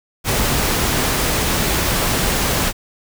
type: noise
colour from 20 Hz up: pink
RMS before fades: -18 dBFS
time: 0.24-2.73 s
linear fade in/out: 50 ms
effects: none